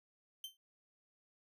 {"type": "tone with exponential decay", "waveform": "40% pulse", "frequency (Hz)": 3106, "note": "G7", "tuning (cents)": -17, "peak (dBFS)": -39, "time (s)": [0.44, 0.57], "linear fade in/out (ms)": 2, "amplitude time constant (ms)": 27, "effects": []}